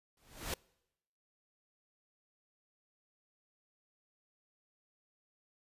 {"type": "noise with exponential growth", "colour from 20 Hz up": "pink", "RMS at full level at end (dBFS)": -34, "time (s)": [0.17, 0.54], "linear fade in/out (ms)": 2, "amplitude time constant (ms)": 79, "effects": ["noise-tail reverb RT60 0.9 s tail -26 dB re dry", "resampled to 32000 Hz"]}